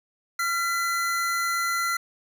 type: tone pair together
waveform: square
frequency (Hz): 1374.2 / 2002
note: F6 / B6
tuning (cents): -28 / +23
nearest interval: perfect fifth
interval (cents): 651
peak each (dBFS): -26 / -29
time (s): 0.39-1.97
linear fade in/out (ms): 5
effects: none

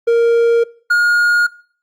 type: tone pair in turn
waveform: triangle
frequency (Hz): 466.2 / 1429.7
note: A#4 / F6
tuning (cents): 0 / +40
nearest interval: octave + perfect fifth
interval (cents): 1940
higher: second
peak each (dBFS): -7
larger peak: neither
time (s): 0.07-0.64 / 0.9-1.47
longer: neither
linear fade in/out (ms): 10
effects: noise-tail reverb RT60 0.5 s tail -22 dB re dry + Opus 48 kbps

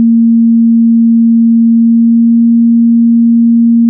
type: tone with pitch glide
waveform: sine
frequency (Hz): 229.9 to 232.4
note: A#3 to A#3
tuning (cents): -24 to -5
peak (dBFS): -3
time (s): 0-3.89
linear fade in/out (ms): 0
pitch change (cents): +19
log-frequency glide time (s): 1.72-2.46
effects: none

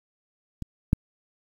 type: clicks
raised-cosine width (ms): 5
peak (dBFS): -20 / -6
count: 2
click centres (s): 0.623 / 0.931
effects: 8-bit

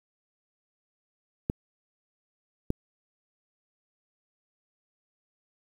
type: clicks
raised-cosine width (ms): 3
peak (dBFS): -13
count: 2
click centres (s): 1.499 / 2.704
effects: 8-bit

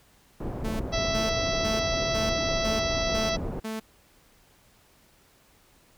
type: low-pass noise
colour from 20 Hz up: pink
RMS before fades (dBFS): -32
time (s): 0.4-3.6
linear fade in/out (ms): 5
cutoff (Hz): 600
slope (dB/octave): 12
type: tone bursts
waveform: sawtooth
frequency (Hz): 220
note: A3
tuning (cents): 0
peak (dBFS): -27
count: 7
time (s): 0.64-3.8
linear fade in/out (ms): 10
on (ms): 160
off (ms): 340
type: harmonic tone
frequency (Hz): 660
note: E5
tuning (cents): +2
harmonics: 1 / 2 / 3 / 4 / 5 / 6 / 7 / 8 / 9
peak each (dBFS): -28 / -36 / -36 / -38 / -37 / -36 / -38 / -39 / -38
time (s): 0.92-3.37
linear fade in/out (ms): 20
effects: pink hiss -60 dBFS RMS until 5.97 s

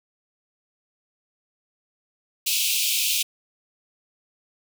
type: high-pass noise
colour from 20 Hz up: pink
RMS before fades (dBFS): -23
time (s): 2.46-3.23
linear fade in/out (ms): 10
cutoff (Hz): 2400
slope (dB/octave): 96
effects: none

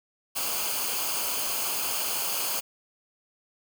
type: noise with comb filter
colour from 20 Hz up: white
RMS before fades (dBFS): -29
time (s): 0.35-2.61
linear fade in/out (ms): 20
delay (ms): 0.53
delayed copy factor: -0.65
effects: none

